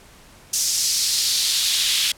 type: noise with high-pass filter sweep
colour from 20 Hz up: pink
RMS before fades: -20 dBFS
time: 0.53-2.12 s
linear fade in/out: 5 ms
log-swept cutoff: 5900 to 3200 Hz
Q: 2.2
effects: pink hiss -48 dBFS RMS until 2.17 s + low-pass 12000 Hz 12 dB/octave